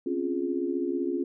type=chord; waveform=sine; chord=Db major seventh; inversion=third; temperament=equal; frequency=261.6 / 277.2 / 349.2 / 415.3 Hz; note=C4 / Db4 / F4 / Ab4; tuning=0 / 0 / 0 / 0 cents; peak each=-35 / -31 / -29 / -35 dBFS; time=0.06-1.24 s; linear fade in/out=5 ms; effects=none